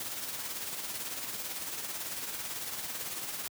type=noise with tremolo; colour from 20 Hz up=white; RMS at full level=-36 dBFS; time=0-3.48 s; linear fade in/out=2 ms; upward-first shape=triangle; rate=18 Hz; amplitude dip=50%; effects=high-pass 80 Hz 12 dB/octave